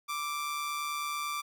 sawtooth tone with amplitude modulation, 1174.7 Hz, D6, in tune, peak -27 dBFS, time 0.08-1.42 s, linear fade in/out 20 ms, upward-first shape sine, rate 149 Hz, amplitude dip 40%, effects none

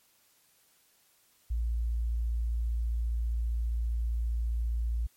sine tone, 57.5 Hz, A#1, 23 cents flat, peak -27 dBFS, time 1.5-5.07 s, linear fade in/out 10 ms, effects white hiss -66 dBFS RMS until 5.16 s + MP3 64 kbps

